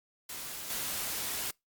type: noise with level steps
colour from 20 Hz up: white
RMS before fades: -41 / -35 dBFS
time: 0.29-1.51 s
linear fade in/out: 5 ms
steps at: 0.7 s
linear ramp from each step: 2 ms
effects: noise-tail reverb RT60 0.2 s tail -26 dB re dry + Opus 48 kbps